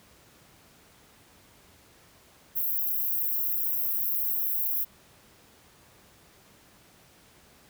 white high-pass noise, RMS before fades -28 dBFS, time 2.55-4.85 s, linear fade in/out 20 ms, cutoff 12000 Hz, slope 96 dB/octave, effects pink hiss -57 dBFS RMS until 7.69 s + high-pass 60 Hz 12 dB/octave

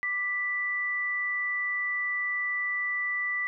sine tone pair together, 1174.6 / 1975.5 Hz, D6 / B6, 0 / 0 cents, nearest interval major sixth, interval 900 cents, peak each -39 / -27 dBFS, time 0.03-3.47 s, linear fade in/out 0 ms, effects none

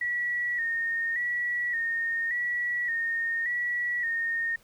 sine tone with vibrato, 1888 Hz, A#6, 22 cents sharp, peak -26 dBFS, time 0.01-4.56 s, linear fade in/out 5 ms, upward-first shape square, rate 0.87 Hz, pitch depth 44 cents each way, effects pink hiss -60 dBFS RMS until 4.63 s

